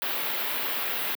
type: band-stop noise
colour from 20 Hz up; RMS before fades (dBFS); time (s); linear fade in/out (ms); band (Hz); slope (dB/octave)
white; -29; 0.02-1.15; 0; 3700 to 14000; 24
effects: high-pass 300 Hz 12 dB/octave